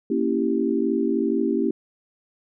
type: chord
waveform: sine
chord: A# diminished seventh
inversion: none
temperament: equal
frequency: 233.1 / 277.2 / 329.6 / 392 Hz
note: A#3 / C#4 / E4 / G4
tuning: 0 / 0 / 0 / 0 cents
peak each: -25 dBFS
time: 0.1-1.71 s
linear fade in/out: 5 ms
effects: none